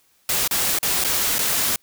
white noise with dropouts, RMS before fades -21 dBFS, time 0.29-1.76 s, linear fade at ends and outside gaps 2 ms, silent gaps 0.477-0.51 / 0.788-0.829 / 1.04-1.046 / 1.384-1.39 s, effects white hiss -61 dBFS RMS until 1.82 s

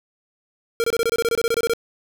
square tone bursts, 462.9 Hz, A#4, 12 cents flat, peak -18 dBFS, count 15, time 0.8-1.735 s, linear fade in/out 0 ms, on 39 ms, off 25 ms, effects none

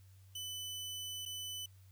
sawtooth tone with dropouts, 3000 Hz, F#7, 23 cents sharp, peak -38 dBFS, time 0.35-1.66 s, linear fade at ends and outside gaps 5 ms, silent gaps 1.254-1.259 s, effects added 95 Hz sine -57 dBFS peak until 1.91 s + white hiss -71 dBFS RMS until 1.91 s

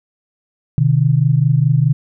sine tone pair together, 127.5 / 152.28 Hz, C3 / D#3, -44 / -37 cents, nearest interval minor third, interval 307 cents, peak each -13 dBFS, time 0.78-1.93 s, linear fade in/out 0 ms, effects none

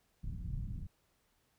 pink low-pass noise, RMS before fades -40 dBFS, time 0.23-0.87 s, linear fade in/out 10 ms, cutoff 160 Hz, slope 24 dB/octave, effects pink hiss -75 dBFS RMS until 1.58 s

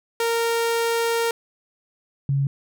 sawtooth / sine tone pair in turn, 462.7 / 138.68 Hz, A#4 / C#3, -13 / +1 cents, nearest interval octave + major sixth, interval 2086 cents, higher first, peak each -16 / -18 dBFS, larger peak first, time 0.2-1.31 / 2.29-2.47 s, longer first, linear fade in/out 2 ms, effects none

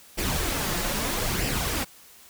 pink noise with flanger, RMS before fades -27 dBFS, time 0.17-1.85 s, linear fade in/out 20 ms, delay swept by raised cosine 0.38 to 5.88 ms, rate 0.78 Hz, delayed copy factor +0.5, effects white hiss -51 dBFS RMS until 2.29 s

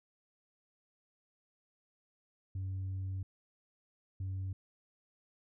sine tone bursts at uneven times, 95 Hz, F#2, 46 cents sharp, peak -33 dBFS, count 2, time 2.55-3.23 / 4.2-4.53 s, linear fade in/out 5 ms, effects tanh soft clip ceiling -34 dBFS

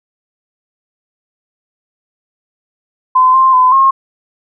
sine tone with pitch steps, 1025 / 1051 / 1016 / 1075 Hz, C6 / C6 / B5 / C6, -36 / +7 / +49 / +47 cents, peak -5 dBFS, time 3.15-3.91 s, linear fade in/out 10 ms, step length 190 ms, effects none

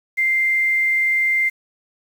sine tone with quantisation, 2093 Hz, C7, in tune, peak -15 dBFS, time 0.17-1.5 s, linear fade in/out 20 ms, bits 7, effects none

